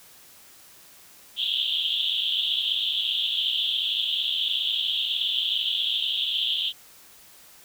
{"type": "band-pass noise", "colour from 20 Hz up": "pink", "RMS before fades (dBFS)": -26, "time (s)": [1.36, 6.73], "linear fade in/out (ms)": 50, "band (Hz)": [3000, 3600], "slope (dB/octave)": 96, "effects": ["white hiss -51 dBFS RMS until 7.64 s"]}